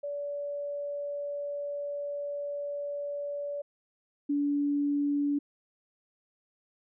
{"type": "tone pair in turn", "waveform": "sine", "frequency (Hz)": [575, 287.5], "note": ["D5", "D4"], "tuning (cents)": [-37, -37], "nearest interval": "octave", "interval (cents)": 1200, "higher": "first", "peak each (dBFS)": [-32, -25], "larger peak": "second", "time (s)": [[0.03, 3.62], [4.29, 5.39]], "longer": "first", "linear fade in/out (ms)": 10, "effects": []}